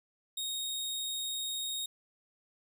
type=tone; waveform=sawtooth; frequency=3733 Hz; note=A#7; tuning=2 cents sharp; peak=-31 dBFS; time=0.37-1.86 s; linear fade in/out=5 ms; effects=none